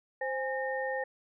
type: tone cluster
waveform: sine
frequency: 523 / 824 / 1832 Hz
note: C5 / G#5 / A#6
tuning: -1 / -14 / -31 cents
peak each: -33 / -37 / -36 dBFS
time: 0.21-1.04 s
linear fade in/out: 5 ms
effects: none